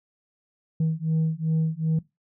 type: beating tone pair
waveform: sine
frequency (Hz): 158.5 / 161.1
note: D#3 / E3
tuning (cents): +32 / -39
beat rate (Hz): 2.6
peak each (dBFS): -23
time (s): 0.8-1.99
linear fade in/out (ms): 5
effects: noise-tail reverb RT60 0.2 s tail -20 dB re dry + tanh soft clip ceiling -18 dBFS